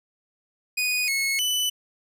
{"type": "tone with pitch steps", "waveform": "sawtooth", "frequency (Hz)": [2479, 2185, 2989], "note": ["D#7", "C#7", "F#7"], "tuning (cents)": [-7, -26, 17], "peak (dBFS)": -19, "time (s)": [0.77, 1.7], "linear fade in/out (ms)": 10, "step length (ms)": 310, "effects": []}